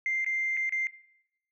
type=tone with dropouts; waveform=sine; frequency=2093 Hz; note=C7; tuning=in tune; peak=-25 dBFS; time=0.06-0.87 s; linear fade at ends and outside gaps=1 ms; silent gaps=0.246-0.263 / 0.568-0.572 / 0.694-0.723 s; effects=noise-tail reverb RT60 0.8 s tail -20 dB re dry + tanh soft clip ceiling -21 dBFS